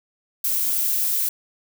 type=noise; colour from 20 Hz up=violet; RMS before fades=-22 dBFS; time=0.44-1.29 s; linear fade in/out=5 ms; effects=none